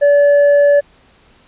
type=tone with hard clipping; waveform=sine; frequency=575 Hz; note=D5; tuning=37 cents flat; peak=-8 dBFS; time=0.01-0.81 s; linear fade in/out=20 ms; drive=4 dB; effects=pink hiss -50 dBFS RMS until 1.47 s + resampled to 8000 Hz